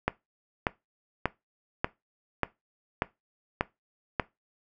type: click train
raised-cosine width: 0.5 ms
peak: -9 dBFS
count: 8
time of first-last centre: 0.08-4.198 s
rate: 1.7 Hz
effects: noise-tail reverb RT60 0.2 s tail -19 dB re dry